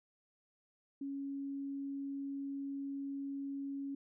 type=tone; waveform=sine; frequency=277.2 Hz; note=C#4; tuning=in tune; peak=-38 dBFS; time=1.01-3.95 s; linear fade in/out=5 ms; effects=none